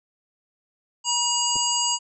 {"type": "harmonic tone", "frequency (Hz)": 957, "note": "A#5", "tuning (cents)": 45, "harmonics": [1, 3, 5, 7, 8], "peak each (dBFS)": [-27, -27, -27, -27, -27], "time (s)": [1.04, 1.99], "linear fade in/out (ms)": 50}
{"type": "clicks", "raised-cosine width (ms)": 2, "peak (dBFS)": -26, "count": 2, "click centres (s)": [1.557, 1.565]}
{"effects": []}